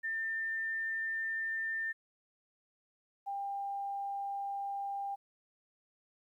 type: tone pair in turn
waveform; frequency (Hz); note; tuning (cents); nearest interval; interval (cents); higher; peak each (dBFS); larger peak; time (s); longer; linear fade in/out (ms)
sine; 1797 / 796.8; A6 / G5; +36 / +28; octave + major second; 1408; first; -33 / -35; first; 0.03-1.93 / 3.26-5.16; neither; 20
effects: 12-bit